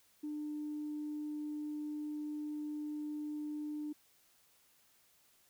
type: tone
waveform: sine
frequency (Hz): 299.6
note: D4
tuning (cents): +35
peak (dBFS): -37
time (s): 0.23-3.93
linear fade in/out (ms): 10
effects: tanh soft clip ceiling -33 dBFS + white hiss -69 dBFS RMS until 5.49 s